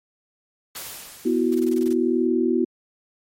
white noise with exponential decay, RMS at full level -32 dBFS, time 0.75-2.27 s, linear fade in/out 5 ms, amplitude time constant 330 ms
sine chord, B suspended fourth, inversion none, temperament equal, 246.9 / 329.6 / 370 Hz, B3 / E4 / F#4, 0 / 0 / 0 cents, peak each -22 dBFS, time 1.25-2.65 s, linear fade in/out 10 ms
white noise bursts, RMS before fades -41 dBFS, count 9, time 1.52-1.931 s, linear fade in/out 2 ms, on 27 ms, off 21 ms
effects MP3 64 kbps

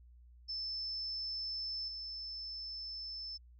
sine tone with level steps, 5274 Hz, E8, in tune, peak -37 / -41 dBFS, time 0.48-3.38 s, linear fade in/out 20 ms, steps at 1.88 s, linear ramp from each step 2 ms, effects added 60 Hz sine -56 dBFS peak until 3.59 s

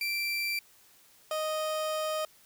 30% pulse tone pair in turn, 2349 / 622.2 Hz, D7 / D#5, 0 / 0 cents, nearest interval octave + major seventh, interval 2300 cents, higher first, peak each -27 / -27 dBFS, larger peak neither, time 0.01-0.59 / 1.31-2.25 s, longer second, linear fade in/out 2 ms, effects white hiss -60 dBFS RMS until 2.45 s

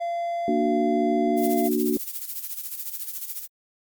triangle tone, 686 Hz, F5, 31 cents flat, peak -23 dBFS, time 0-1.69 s, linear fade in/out 20 ms
sine chord, Bb augmented, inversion none, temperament equal with one note detuned, 233.1 / 296 / 370 Hz, Bb3 / D4 / F#4, 0 / +14 / 0 cents, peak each -25 dBFS, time 0.48-1.97 s, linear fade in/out 2 ms
violet noise with tremolo, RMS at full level -30 dBFS, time 1.36-3.48 s, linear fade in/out 50 ms, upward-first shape sine, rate 14 Hz, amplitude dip 70%
effects Opus 48 kbps

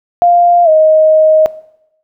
sine tone with pitch glide, 698.5 to 625.9 Hz, F5 to D#5, 0 to +10 cents, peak -4 dBFS, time 0.22-1.46 s, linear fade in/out 0 ms, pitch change -190 cents, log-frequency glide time 0.64-0.69 s, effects noise-tail reverb RT60 0.8 s tail -19 dB re dry

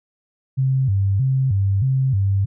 sine tone with vibrato, 114.1 Hz, A#2, 37 cents flat, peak -15 dBFS, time 0.57-2.46 s, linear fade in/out 20 ms, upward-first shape square, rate 1.6 Hz, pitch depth 260 cents each way, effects none

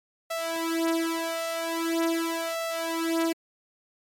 sawtooth tone with flanger, 330.2 Hz, E4, 3 cents sharp, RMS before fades -28 dBFS, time 0.3-3.33 s, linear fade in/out 10 ms, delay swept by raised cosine 1.5 to 4.5 ms, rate 0.43 Hz, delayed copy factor +1, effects MP3 64 kbps

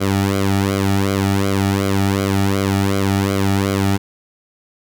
sawtooth tone with flanger, 98 Hz, G2, in tune, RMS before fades -17 dBFS, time 0-3.98 s, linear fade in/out 20 ms, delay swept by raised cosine 1.1 to 1.96 ms, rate 2.7 Hz, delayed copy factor -0.9, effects none

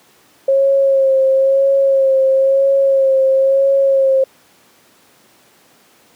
sine tone with vibrato, 540 Hz, C#5, 45 cents flat, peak -9 dBFS, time 0.48-4.24 s, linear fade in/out 5 ms, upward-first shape sine, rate 1 Hz, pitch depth 26 cents each way, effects pink hiss -50 dBFS RMS until 6.15 s + high-pass 200 Hz 12 dB/octave

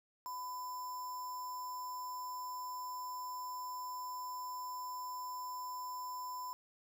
sine tone with sample-and-hold, 1000 Hz, B5, 21 cents sharp, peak -40 dBFS, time 0.26-6.53 s, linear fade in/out 0 ms, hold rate 6300 Hz, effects none

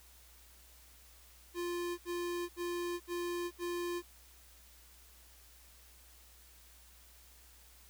square tone bursts, 349.2 Hz, F4, in tune, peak -36 dBFS, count 5, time 1.54-4.024 s, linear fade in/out 50 ms, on 440 ms, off 71 ms, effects added 60 Hz sine -61 dBFS peak until 7.89 s + white hiss -61 dBFS RMS until 7.89 s

